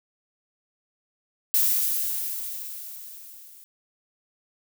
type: noise with level ramp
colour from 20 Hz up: violet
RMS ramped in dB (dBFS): -20 to -49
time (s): 1.54-3.64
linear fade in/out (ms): 0
effects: none